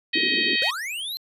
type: harmonic tone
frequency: 631 Hz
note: D#5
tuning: 24 cents sharp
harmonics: 3 / 4 / 5 / 6 / 7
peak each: -25 / -26 / -27 / -28 / -28 dBFS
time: 0.13-0.71 s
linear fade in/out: 10 ms
type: band-pass noise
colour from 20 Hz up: pink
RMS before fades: -31 dBFS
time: 0.15-0.56 s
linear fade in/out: 5 ms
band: 230 to 410 Hz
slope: 48 dB/octave
type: linear sweep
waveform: square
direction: up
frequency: 466.2 to 4200 Hz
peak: -29 dBFS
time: 0.62-1.17 s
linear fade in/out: 0 ms
effects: resampled to 32000 Hz